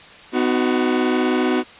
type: chord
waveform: 40% pulse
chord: B major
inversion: none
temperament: equal with one note detuned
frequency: 251.8 / 311.1 / 370 Hz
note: B3 / D#4 / F#4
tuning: +34 / 0 / 0 cents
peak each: -19 / -22 / -20 dBFS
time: 0.32-1.64 s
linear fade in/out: 50 ms
effects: white hiss -42 dBFS RMS until 1.79 s + resampled to 8000 Hz